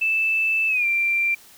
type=tone with pitch glide; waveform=sine; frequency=2637 to 2363 Hz; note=E7 to D7; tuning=0 to +10 cents; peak=-18 dBFS; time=0.01-1.35 s; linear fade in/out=10 ms; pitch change=-190 cents; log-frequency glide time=0.68-0.86 s; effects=white hiss -49 dBFS RMS until 1.57 s